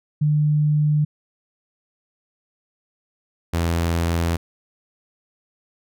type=tone pair in turn; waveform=sine / sawtooth; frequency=150 / 84.18 Hz; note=D3 / E2; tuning=+37 / +37 cents; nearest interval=minor seventh; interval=1000 cents; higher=first; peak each=-15 dBFS; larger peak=neither; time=0.21-1.05 / 3.53-4.37 s; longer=neither; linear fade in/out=10 ms; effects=none